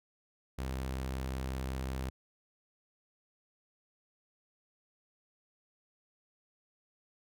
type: tone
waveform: sawtooth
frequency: 65.41 Hz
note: C2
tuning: in tune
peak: -31 dBFS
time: 0.58-2.1 s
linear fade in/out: 10 ms
effects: none